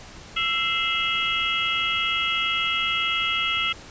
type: tone cluster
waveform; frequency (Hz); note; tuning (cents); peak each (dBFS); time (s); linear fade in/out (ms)
sine; 1334 / 2089 / 2635 / 2892 / 3284; E6 / C7 / E7 / F#7 / G#7; +20 / -3 / -1 / -40 / -20; -28; 0.36-3.73; 10
effects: pink hiss -43 dBFS RMS until 3.9 s + resampled to 16000 Hz